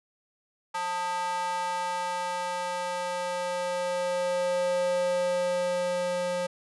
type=tone with high-pass filter sweep; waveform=square; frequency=178.5 Hz; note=F3; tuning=38 cents sharp; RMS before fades=-29 dBFS; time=0.74-6.47 s; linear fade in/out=10 ms; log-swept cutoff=960 to 420 Hz; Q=3.6; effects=resampled to 24000 Hz